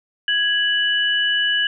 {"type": "tone pair together", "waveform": "sine", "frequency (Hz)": [1661.2, 2960], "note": ["G#6", "F#7"], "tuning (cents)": [0, 0], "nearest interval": "minor seventh", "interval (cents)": 1000, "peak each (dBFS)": -19, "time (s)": [0.28, 1.67], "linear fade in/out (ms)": 2, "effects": []}